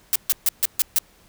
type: noise bursts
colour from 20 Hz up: blue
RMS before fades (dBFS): -18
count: 6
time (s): 0.13-0.986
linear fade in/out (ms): 0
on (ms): 26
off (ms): 140
effects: pink hiss -55 dBFS RMS until 1.28 s